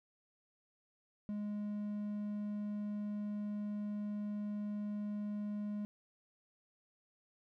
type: tone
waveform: triangle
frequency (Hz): 207.7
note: G#3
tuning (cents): 0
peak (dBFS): -35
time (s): 1.29-5.85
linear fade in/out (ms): 0
effects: none